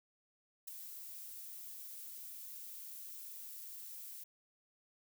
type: noise with ADSR envelope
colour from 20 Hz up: violet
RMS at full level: -42 dBFS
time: 0.67-4.24 s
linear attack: 12 ms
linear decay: 6 ms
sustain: -7 dB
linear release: 8 ms
effects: none